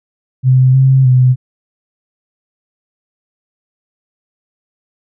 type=tone with pitch steps; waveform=sine; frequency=129.3 / 132.9 / 127.3 Hz; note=C3 / C3 / C3; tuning=-20 / +27 / -47 cents; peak=-5 dBFS; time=0.43-1.36 s; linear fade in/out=50 ms; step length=310 ms; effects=none